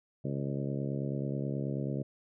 harmonic tone with a mistuned harmonic, 69.3 Hz, C#2, in tune, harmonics 2 / 3 / 4 / 5 / 6 / 7 / 8 / 9, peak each -34 / -38 / -40 / -42 / -44 / -45 / -46 / -47 dBFS, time 0.24-2.03 s, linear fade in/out 10 ms, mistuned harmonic 9, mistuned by -26 cents, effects none

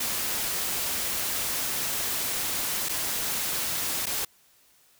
white noise with dropouts, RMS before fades -29 dBFS, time 0-4.25 s, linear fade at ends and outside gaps 5 ms, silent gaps 2.887-2.892 / 4.058-4.066 s, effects white hiss -61 dBFS RMS until 4.99 s

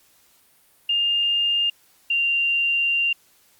sine tone pair in turn, 2812 / 2778 Hz, F7 / F7, +11 / -10 cents, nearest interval unison, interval 21 cents, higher first, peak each -18 dBFS, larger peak neither, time 0.89-1.7 / 2.1-3.13 s, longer second, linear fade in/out 5 ms, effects white hiss -58 dBFS RMS until 3.59 s + Opus 48 kbps

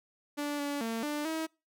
sawtooth tone with pitch steps, 291.3 / 286.6 / 227.1 / 296.1 / 320 Hz, D4 / D4 / A#3 / D4 / D#4, -14 / -42 / -45 / +14 / +49 cents, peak -28 dBFS, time 0.37-1.47 s, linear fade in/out 20 ms, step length 220 ms, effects noise-tail reverb RT60 0.3 s tail -26 dB re dry

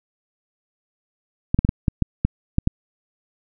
clicks, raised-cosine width 5 ms, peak -4 dBFS, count 9, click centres 1.545 / 1.59 / 1.649 / 1.691 / 1.882 / 2.023 / 2.25 / 2.584 / 2.674 s, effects none

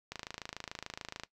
click train, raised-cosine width 0.2 ms, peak -22 dBFS, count 31, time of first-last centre 0.12-1.235 s, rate 26.9 Hz, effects noise-tail reverb RT60 0.1 s tail -17 dB re dry

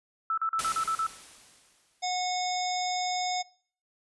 sine tone bursts, 1318.5 Hz, E6, in tune, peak -25 dBFS, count 7, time 0.3-1.066 s, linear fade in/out 2 ms, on 76 ms, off 39 ms
white noise with exponential decay, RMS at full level -32 dBFS, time 0.59-2.11 s, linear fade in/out 2 ms, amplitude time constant 330 ms
harmonic tone, 729 Hz, F#5, 26 cents flat, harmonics 1 / 3 / 5 / 7 / 9 / 10, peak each -29 / -39 / -38 / -36 / -41 / -43 dBFS, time 2.02-3.43 s, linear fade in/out 20 ms
effects noise-tail reverb RT60 0.5 s tail -22 dB re dry + resampled to 24000 Hz

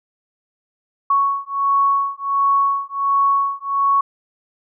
sine beating tone pair, 1110 / 1111.4 Hz, C#6 / C#6, +2 / +4 cents, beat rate 1.4 Hz, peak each -18 dBFS, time 1.1-4.01 s, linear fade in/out 5 ms, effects none

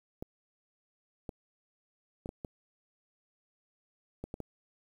clicks, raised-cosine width 2 ms, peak -25 dBFS, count 8, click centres 0.225 / 1.292 / 2.259 / 2.291 / 2.448 / 4.24 / 4.341 / 4.403 s, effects 9-bit

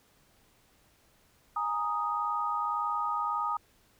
sine chord, Ab suspended second, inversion none, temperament equal, 830.6 / 932.3 / 1244.5 Hz, Ab5 / Bb5 / Eb6, 0 / 0 / 0 cents, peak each -36 / -34 / -30 dBFS, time 1.56-3.57 s, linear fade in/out 5 ms, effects pink hiss -65 dBFS RMS until 3.99 s

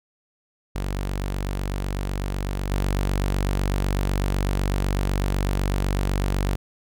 sawtooth tone with level steps, 47.99 Hz, G1, 36 cents flat, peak -21 / -17 dBFS, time 0.75-6.56 s, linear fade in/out 10 ms, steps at 2.71 s, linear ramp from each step 2 ms, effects none

